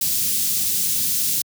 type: band-stop noise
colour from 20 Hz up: white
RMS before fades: -21 dBFS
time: 0.01-1.42 s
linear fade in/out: 5 ms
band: 190 to 4600 Hz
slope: 12 dB/octave
effects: high-pass 100 Hz 12 dB/octave